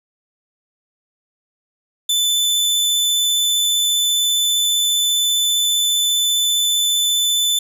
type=tone with vibrato; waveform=sawtooth; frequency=3514 Hz; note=A7; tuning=3 cents flat; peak=-12 dBFS; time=2.09-7.59 s; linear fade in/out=5 ms; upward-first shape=triangle; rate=15 Hz; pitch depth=11 cents each way; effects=none